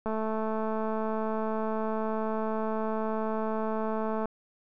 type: click train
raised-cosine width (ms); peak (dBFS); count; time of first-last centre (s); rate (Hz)
1; -19; 920; 0.06-4.256; 219
effects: none